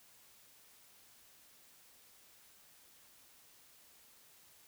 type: silence
effects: white hiss -63 dBFS RMS until 4.67 s